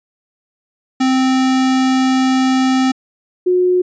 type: tone pair in turn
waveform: square / sine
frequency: 260.7 / 362.7 Hz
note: C4 / F#4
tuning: -6 / -34 cents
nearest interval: tritone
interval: 572 cents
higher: second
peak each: -12 / -10 dBFS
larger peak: second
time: 1-2.92 / 3.46-3.82 s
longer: first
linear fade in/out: 10 ms
effects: resampled to 16000 Hz